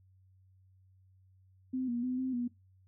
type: tone with pitch steps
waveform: sine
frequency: 258.1 / 238.9 / 253.3 / 259.7 / 242.4 Hz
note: C4 / A#3 / B3 / C4 / B3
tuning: -23 / +43 / +44 / -13 / -32 cents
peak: -31 dBFS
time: 1.73-2.48 s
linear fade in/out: 10 ms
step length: 150 ms
effects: noise-tail reverb RT60 0.2 s tail -19 dB re dry + added 94 Hz sine -61 dBFS peak until 2.87 s